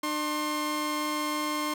sawtooth tone pair together, 300.5 / 1064.7 Hz, D4 / C6, +40 / +30 cents, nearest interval octave + minor seventh, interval 2190 cents, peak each -27 dBFS, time 0.03-1.74 s, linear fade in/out 5 ms, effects none

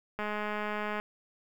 click train, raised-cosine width 0.5 ms, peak -20 dBFS, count 171, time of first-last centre 0.19-1 s, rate 210 Hz, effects 9-bit

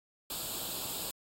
white noise with comb filter, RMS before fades -38 dBFS, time 0.3-1.11 s, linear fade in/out 2 ms, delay 0.25 ms, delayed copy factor +0.75, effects AAC 48 kbps

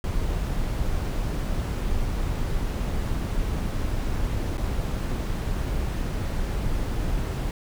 brown noise with dropouts, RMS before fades -26 dBFS, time 0.04-7.51 s, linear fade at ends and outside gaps 1 ms, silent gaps 4.572-4.579 s, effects none

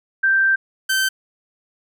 sine / sawtooth tone pair in turn, 1568 / 1548.2 Hz, G6 / G6, 0 / -22 cents, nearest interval unison, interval 22 cents, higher first, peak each -13 dBFS, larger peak neither, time 0.23-0.56 / 0.89-1.09 s, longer first, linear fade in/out 10 ms, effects none

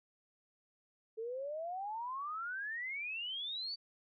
sine exponential sweep, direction up, 434.6 to 4630 Hz, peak -38 dBFS, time 1.17-3.76 s, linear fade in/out 20 ms, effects none

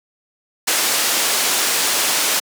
white low-pass noise, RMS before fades -18 dBFS, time 0.67-2.4 s, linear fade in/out 10 ms, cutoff 9900 Hz, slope 12 dB/octave, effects high-pass 300 Hz 12 dB/octave

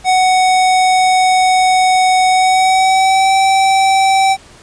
square tone with pitch glide, 744 to 772.5 Hz, F#5 to G5, +9 to -26 cents, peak -9 dBFS, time 0.04-4.37 s, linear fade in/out 50 ms, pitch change +65 cents, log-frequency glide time 2.29-3.35 s, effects pink hiss -41 dBFS RMS until 4.62 s + resampled to 22050 Hz

